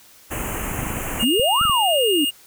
pink band-stop noise, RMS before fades -27 dBFS, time 0.3-1.25 s, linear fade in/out 20 ms, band 3000 to 6400 Hz, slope 96 dB/octave
clicks, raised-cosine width 5 ms, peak -18 dBFS, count 10, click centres 0.715 / 0.791 / 0.831 / 0.87 / 0.903 / 0.97 / 1.397 / 1.613 / 1.653 / 1.697 s
square tone, 2838 Hz, F7, 27 cents sharp, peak -20 dBFS, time 1.19-2.31 s, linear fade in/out 20 ms
sine exponential two-way sweep, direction up then down, 207.7 to 1396.9 to 274.3 Hz, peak -17 dBFS, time 1.22-2.25 s, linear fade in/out 10 ms, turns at 1.63 s
effects white hiss -49 dBFS RMS until 2.46 s

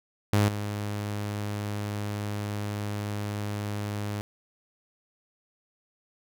sawtooth tone with level steps, 103.5 Hz, G#2, 5 cents flat, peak -16 / -26 dBFS, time 0.33-4.21 s, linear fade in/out 0 ms, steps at 0.48 s, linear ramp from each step 5 ms, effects none

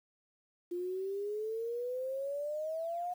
sine exponential sweep, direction up, 347.9 to 723 Hz, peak -34 dBFS, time 0.71-3.14 s, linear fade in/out 10 ms, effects 10-bit

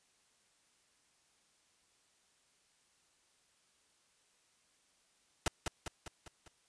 pink noise with echo, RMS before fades -31 dBFS, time 5.46-5.48 s, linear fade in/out 2 ms, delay 200 ms, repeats 5, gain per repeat -5 dB, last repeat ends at 6.48 s, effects white hiss -72 dBFS RMS until 6.68 s + resampled to 22050 Hz

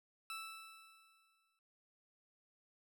20% pulse tone with exponential decay, 1318.5 Hz, E6, in tune, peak -37 dBFS, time 0.3-1.59 s, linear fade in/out 1 ms, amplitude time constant 280 ms, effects none

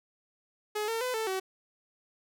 sawtooth tone with pitch steps, 422.7 / 453.7 / 504 / 443.1 / 378.8 Hz, G#4 / A#4 / B4 / A4 / F#4, +31 / -47 / +35 / +12 / +41 cents, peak -26 dBFS, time 0.75-1.4 s, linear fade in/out 10 ms, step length 130 ms, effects none

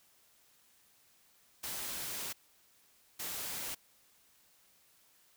white noise bursts at uneven times, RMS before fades -40 dBFS, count 2, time 1.63-2.33 / 3.19-3.75 s, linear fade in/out 10 ms, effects white hiss -67 dBFS RMS until 5.36 s

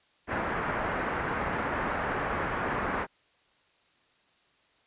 white low-pass noise, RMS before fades -31 dBFS, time 0.27-3.07 s, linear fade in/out 50 ms, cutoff 1700 Hz, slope 24 dB/octave, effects white hiss -66 dBFS RMS until 4.86 s + resampled to 8000 Hz

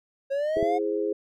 triangle linear sweep, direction up, 540 to 728 Hz, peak -22 dBFS, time 0.3-0.79 s, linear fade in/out 20 ms
sine chord, E augmented, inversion none, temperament equal, 329.6 / 415.3 / 523.3 Hz, E4 / G#4 / B#4, 0 / 0 / 0 cents, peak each -30 / -26 / -32 dBFS, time 0.56-1.13 s, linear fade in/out 5 ms
clicks, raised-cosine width 3 ms, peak -27 / -19 dBFS, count 2, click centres 0.57 / 0.628 s
effects none

